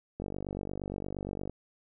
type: click train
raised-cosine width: 2 ms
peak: -23 dBFS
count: 64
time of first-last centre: 0.2-1.496 s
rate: 48.6 Hz
effects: none